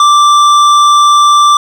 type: tone with hard clipping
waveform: sine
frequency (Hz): 1174.7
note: D6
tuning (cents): 0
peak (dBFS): -5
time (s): 0-1.57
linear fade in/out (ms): 2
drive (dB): 11
effects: none